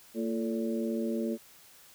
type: harmonic tone with a mistuned harmonic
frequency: 114.2 Hz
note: A#2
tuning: 35 cents flat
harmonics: 2 / 3 / 4 / 5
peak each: -31 / -35 / -37 / -39 dBFS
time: 0.14-1.38 s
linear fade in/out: 50 ms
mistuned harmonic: 4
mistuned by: -65 cents
effects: white hiss -56 dBFS RMS until 1.94 s